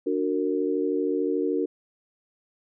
sine chord, D augmented, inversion none, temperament just, 293.7 / 367.1 / 458.9 Hz, D4 / F#4 / A#4, 0 / -14 / -27 cents, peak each -27 dBFS, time 0.06-1.66 s, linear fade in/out 10 ms, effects none

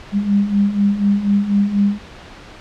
sine beating tone pair, 199 / 203.1 Hz, G3 / G#3, +26 / -38 cents, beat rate 4.1 Hz, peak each -19 / -14 dBFS, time 0.12-1.99 s, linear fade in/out 50 ms, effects pink hiss -38 dBFS RMS until 2.6 s + low-pass 4000 Hz 12 dB/octave

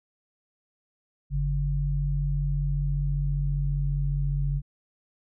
sine tone pair together, 47.45 / 142.2 Hz, F#1 / C#3, +44 / +45 cents, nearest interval octave + perfect fifth, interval 1901 cents, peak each -26 dBFS, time 1.3-4.62 s, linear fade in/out 50 ms, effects none

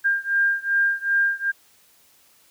sine beating tone pair, 1600 / 1602.6 Hz, G6 / G6, +35 / +38 cents, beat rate 2.6 Hz, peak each -21 / -22 dBFS, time 0.04-1.52 s, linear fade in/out 20 ms, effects white hiss -57 dBFS RMS until 2.5 s + high-pass 60 Hz 12 dB/octave

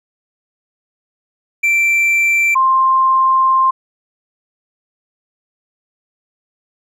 triangle / sine tone pair in turn, 2346 / 1052.9 Hz, D7 / C6, -2 / +11 cents, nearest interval octave + major second, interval 1387 cents, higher first, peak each -9 dBFS, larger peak neither, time 1.63-2.55 / 2.55-3.71 s, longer second, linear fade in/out 10 ms, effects none

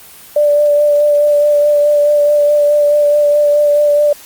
sine tone with vibrato, 587.3 Hz, D5, in tune, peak -7 dBFS, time 0.36-4.13 s, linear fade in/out 5 ms, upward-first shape sine, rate 4.7 Hz, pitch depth 16 cents each way, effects white hiss -37 dBFS RMS until 4.25 s + Opus 24 kbps

